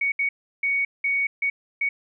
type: tone bursts at uneven times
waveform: sine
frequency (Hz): 2234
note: C#7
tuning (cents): +13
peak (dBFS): -20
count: 6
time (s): 0.01-0.12 / 0.19-0.29 / 0.63-0.85 / 1.04-1.27 / 1.42-1.5 / 1.81-1.89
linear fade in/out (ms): 5
effects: none